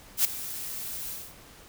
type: noise with ADSR envelope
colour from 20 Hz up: blue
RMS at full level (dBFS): -20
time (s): 0.17-1.35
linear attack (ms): 77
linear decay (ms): 7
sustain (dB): -16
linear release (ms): 250
effects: pink hiss -51 dBFS RMS until 1.68 s